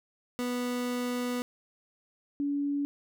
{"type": "tone pair in turn", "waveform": ["30% pulse", "sine"], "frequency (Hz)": [246.1, 285.1], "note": ["B3", "C#4"], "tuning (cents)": [-6, 49], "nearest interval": "minor third", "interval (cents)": 255, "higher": "second", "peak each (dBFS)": -27, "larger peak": "neither", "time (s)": [[0.39, 1.42], [2.4, 2.85]], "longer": "first", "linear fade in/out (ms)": 0, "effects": []}